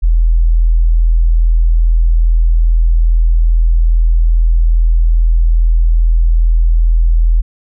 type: tone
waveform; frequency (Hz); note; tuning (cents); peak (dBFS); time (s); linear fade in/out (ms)
sine; 41.2; E1; 0; -6; 0.02-7.42; 20
effects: none